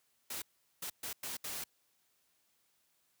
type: noise bursts at uneven times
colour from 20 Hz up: white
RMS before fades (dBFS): -41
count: 5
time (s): 0.3-0.42 / 0.82-0.9 / 1.03-1.13 / 1.23-1.37 / 1.44-1.64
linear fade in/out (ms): 5
effects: white hiss -75 dBFS RMS until 3.2 s + high-pass 60 Hz 12 dB/octave